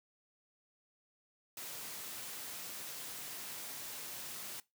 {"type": "high-pass noise", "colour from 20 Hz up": "white", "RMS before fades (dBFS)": -45, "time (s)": [1.57, 4.6], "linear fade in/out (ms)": 2, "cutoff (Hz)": 100, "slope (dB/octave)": 24, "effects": ["noise-tail reverb RT60 0.2 s tail -20 dB re dry"]}